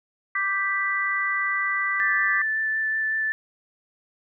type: chord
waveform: sine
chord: G major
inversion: second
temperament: equal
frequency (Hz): 1174.7 / 1568 / 1975.5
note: D6 / G6 / B6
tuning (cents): 0 / 0 / 0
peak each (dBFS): -28 / -29 / -24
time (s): 0.35-2.42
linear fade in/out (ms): 5
type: tone with vibrato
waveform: sine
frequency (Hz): 1760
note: A6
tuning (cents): 0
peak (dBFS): -22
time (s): 2-3.32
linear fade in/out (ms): 0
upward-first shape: sine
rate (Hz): 5.4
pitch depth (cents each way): 8
effects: none